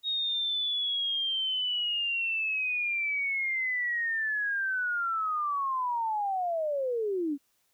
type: linear sweep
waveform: sine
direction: down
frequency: 3761 to 270 Hz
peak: -27 dBFS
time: 0.03-7.38 s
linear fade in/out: 50 ms
effects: white hiss -72 dBFS RMS until 7.73 s